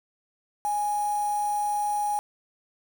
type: tone with quantisation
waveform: sine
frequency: 830.6 Hz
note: G#5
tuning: in tune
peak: -24 dBFS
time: 0.65-2.19 s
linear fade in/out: 0 ms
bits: 6
effects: none